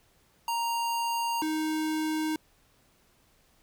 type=tone pair in turn; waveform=square; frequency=932.3 / 312.2 Hz; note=A#5 / D#4; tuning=0 / +6 cents; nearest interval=octave + perfect fifth; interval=1894 cents; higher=first; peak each=-28 dBFS; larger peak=neither; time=0.48-1.42 / 1.42-2.36 s; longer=neither; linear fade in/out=2 ms; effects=pink hiss -65 dBFS RMS until 3.62 s